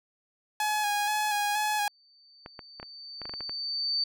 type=tone with vibrato; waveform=sawtooth; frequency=836 Hz; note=G#5; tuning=11 cents sharp; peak=-22 dBFS; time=0.6-1.88 s; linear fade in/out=2 ms; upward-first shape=square; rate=2.1 Hz; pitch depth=24 cents each way
type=tone with exponential growth; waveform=sine; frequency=4572 Hz; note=D8; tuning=47 cents flat; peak=-24 dBFS; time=1.78-4.04 s; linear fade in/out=5 ms; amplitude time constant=490 ms
type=clicks; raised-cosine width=0.5 ms; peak=-25 dBFS; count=10; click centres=2.461 / 2.592 / 2.799 / 2.829 / 3.217 / 3.255 / 3.295 / 3.338 / 3.407 / 3.495 s
effects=none

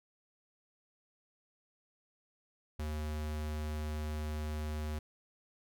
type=tone; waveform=square; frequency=76.2 Hz; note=D#2; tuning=36 cents flat; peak=-36 dBFS; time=2.79-4.99 s; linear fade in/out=5 ms; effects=none

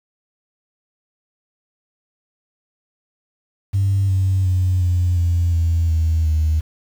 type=tone with pitch steps; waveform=sine; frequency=98 / 94.88 / 91.86 / 88.94 / 86.11 / 83.37 / 80.71 / 78.14 Hz; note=G2 / F#2 / F#2 / F2 / F2 / E2 / E2 / D#2; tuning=0 / +44 / -12 / +32 / -24 / +20 / -36 / +8 cents; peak=-13 dBFS; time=3.73-6.61 s; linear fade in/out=20 ms; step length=360 ms; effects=tanh soft clip ceiling -10 dBFS + 7-bit

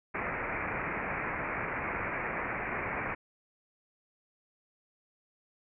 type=low-pass noise; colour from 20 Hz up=white; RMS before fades=-35 dBFS; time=0.14-3.15 s; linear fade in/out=10 ms; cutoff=2400 Hz; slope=96 dB/octave; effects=none

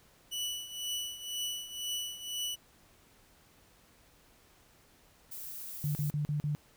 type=tone with tremolo; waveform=sawtooth; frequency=2959 Hz; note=F#7; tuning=1 cent flat; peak=-29 dBFS; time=0.31-2.56 s; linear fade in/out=20 ms; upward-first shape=triangle; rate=2 Hz; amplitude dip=80%
type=noise; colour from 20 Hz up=violet; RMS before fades=-43 dBFS; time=5.31-6.11 s; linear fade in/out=10 ms
type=tone bursts; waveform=sine; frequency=148 Hz; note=D3; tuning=14 cents sharp; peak=-29 dBFS; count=5; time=5.84-6.55 s; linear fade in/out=0 ms; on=110 ms; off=40 ms
effects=pink hiss -63 dBFS RMS until 6.76 s

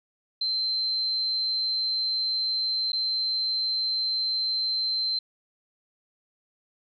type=tone with dropouts; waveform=sine; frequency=4107 Hz; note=C8; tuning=33 cents flat; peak=-24 dBFS; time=0.41-5.19 s; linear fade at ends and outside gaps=5 ms; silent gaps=2.92-2.93 s; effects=none

